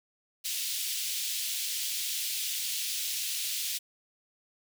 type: high-pass noise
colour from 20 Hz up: pink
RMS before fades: -33 dBFS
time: 0.44-3.79 s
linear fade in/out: 20 ms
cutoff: 2900 Hz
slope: 24 dB/octave
effects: none